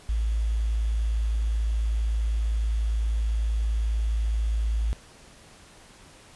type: tone with quantisation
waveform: sine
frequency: 55 Hz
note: A1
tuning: in tune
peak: -22 dBFS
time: 0.09-4.93 s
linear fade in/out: 0 ms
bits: 8
effects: pink hiss -51 dBFS RMS until 6.35 s + resampled to 24000 Hz